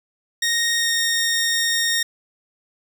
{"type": "tone with pitch glide", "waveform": "15% pulse", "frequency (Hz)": [1861, 1850.3], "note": ["A#6", "A#6"], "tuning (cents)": [-3, -13], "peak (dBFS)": -12, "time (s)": [0.42, 2.03], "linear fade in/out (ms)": 5, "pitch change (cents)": -10, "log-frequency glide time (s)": [0.77, 0.9], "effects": []}